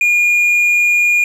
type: tone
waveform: triangle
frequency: 2428 Hz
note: D#7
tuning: 43 cents flat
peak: -8 dBFS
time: 0.01-1.24 s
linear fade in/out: 2 ms
effects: none